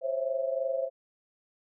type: tone cluster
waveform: sine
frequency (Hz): 526 / 549 / 660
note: C5 / C#5 / E5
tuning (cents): +9 / -17 / +2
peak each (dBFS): -30 / -33 / -34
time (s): 0.01-0.9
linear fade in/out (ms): 50
effects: none